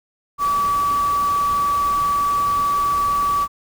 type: tone in noise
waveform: sine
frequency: 1147 Hz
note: D6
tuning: 41 cents flat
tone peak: -16 dBFS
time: 0.38-3.48 s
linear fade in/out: 50 ms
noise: pink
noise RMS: -33 dBFS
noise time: 0.38-3.48 s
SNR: +14 dB
effects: none